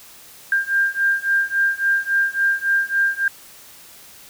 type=beating tone pair; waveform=sine; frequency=1593 / 1596.6 Hz; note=G6 / G6; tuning=+27 / +31 cents; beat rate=3.6 Hz; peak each=-20 / -19 dBFS; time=0.52-3.28 s; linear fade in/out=2 ms; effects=white hiss -44 dBFS RMS until 4.29 s